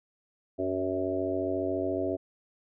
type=harmonic tone with a mistuned harmonic; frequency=94.2 Hz; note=F#2; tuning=32 cents sharp; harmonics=1 / 3 / 4 / 5 / 6 / 7; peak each=-41 / -33 / -32 / -38 / -36 / -33 dBFS; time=0.58-2.17 s; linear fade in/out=20 ms; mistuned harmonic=7; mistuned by=-17 cents; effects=none